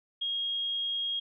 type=tone; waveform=sine; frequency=3265 Hz; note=G#7; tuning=30 cents flat; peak=-29 dBFS; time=0.21-1.2 s; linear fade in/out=10 ms; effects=none